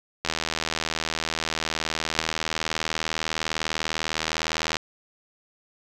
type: click train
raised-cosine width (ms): 0.2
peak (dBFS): -8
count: 362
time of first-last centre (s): 0.25-4.768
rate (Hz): 79.9
effects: none